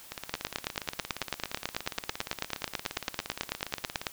two click trains, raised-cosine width 0.2 ms, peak -11 / -18 dBFS, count 35 / 68, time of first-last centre 0.34-4.068 / 0.12-4.015 s, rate 9.12 / 17.2 Hz, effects white hiss -50 dBFS RMS until 4.12 s

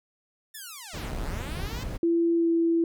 5% pulse linear two-way sweep, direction down then up, 1809 to 55 to 532 Hz, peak -28 dBFS, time 0.54-1.84 s, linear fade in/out 10 ms, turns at 1.13 s
brown noise, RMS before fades -33 dBFS, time 0.93-1.98 s, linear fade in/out 20 ms
sine tone with pitch glide, 336.8 to 333.3 Hz, E4 to E4, +37 to +19 cents, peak -20 dBFS, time 2.03-2.84 s, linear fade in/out 2 ms, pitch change -18 cents, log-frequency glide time 2.35-2.48 s
effects none

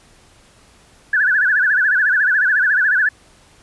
sine tone with vibrato, 1600 Hz, G6, 35 cents sharp, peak -12 dBFS, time 1.13-3.09 s, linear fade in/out 5 ms, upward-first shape sine, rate 14 Hz, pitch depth 160 cents each way, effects pink hiss -50 dBFS RMS until 3.62 s + resampled to 24000 Hz

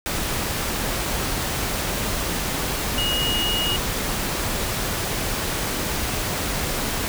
sine tone in noise, 2877 Hz, F#7, 49 cents flat, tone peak -22 dBFS, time 2.98-3.76 s, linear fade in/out 0 ms, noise pink, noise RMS -25 dBFS, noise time 0.06-7.08 s, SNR 0 dB, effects none

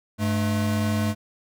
square tone pair together, 99.9 / 215.1 Hz, G2 / A3, +33 / -39 cents, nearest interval octave + minor second, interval 1328 cents, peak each -25 dBFS, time 0.18-1.15 s, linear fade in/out 50 ms, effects none

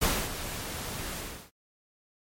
pink noise with ADSR envelope, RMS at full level -25 dBFS, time 0.01-1.51 s, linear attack 16 ms, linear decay 260 ms, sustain -11 dB, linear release 340 ms, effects MP3 64 kbps

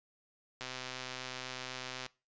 click train, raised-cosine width 0.2 ms, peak -23 dBFS, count 187, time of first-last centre 0.61-2.063 s, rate 128 Hz, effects noise-tail reverb RT60 0.3 s tail -22 dB re dry + resampled to 16000 Hz

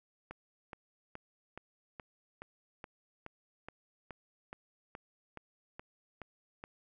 click train, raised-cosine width 0.5 ms, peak -29 dBFS, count 16, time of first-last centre 0.31-6.639 s, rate 2.37 Hz, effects none

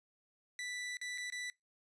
sawtooth tone with dropouts, 1975.5 Hz, B6, in tune, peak -36 dBFS, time 0.59-1.5 s, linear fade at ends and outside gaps 1 ms, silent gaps 0.97-1.014 / 1.177-1.181 / 1.301-1.323 s, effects noise-tail reverb RT60 0.2 s tail -23 dB re dry + resampled to 22050 Hz

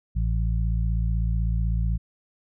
harmonic tone, 56 Hz, A1, 31 cents sharp, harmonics 1 / 2 / 3, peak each -22 / -28 / -32 dBFS, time 0.15-1.98 s, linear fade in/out 20 ms, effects none

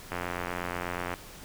click train, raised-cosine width 0.5 ms, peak -17 dBFS, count 91, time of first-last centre 0.12-1.139 s, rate 88.3 Hz, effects pink hiss -47 dBFS RMS until 1.44 s

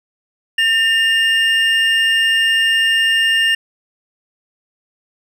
triangle tone pair together, 1808 / 2816 Hz, A6 / F7, +47 / +14 cents, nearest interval minor sixth, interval 767 cents, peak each -13 dBFS, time 0.58-3.55 s, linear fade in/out 5 ms, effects none

